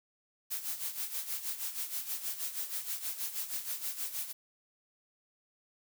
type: noise with tremolo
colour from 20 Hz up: blue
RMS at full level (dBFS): -35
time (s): 0.5-4.33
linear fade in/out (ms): 20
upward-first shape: sine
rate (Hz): 6.3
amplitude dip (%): 70
effects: none